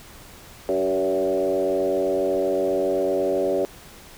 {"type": "tone with frequency modulation", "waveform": "sine", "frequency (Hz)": 475.5, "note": "A#4", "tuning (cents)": 34, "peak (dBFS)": -19, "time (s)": [0.69, 3.65], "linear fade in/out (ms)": 0, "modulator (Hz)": 92.2, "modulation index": 1.8, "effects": ["pink hiss -45 dBFS RMS until 4.17 s"]}